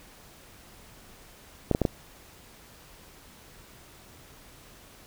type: clicks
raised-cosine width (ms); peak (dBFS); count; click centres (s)
2; -9; 4; 1.713 / 1.749 / 1.817 / 1.852
effects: pink hiss -52 dBFS RMS until 5.06 s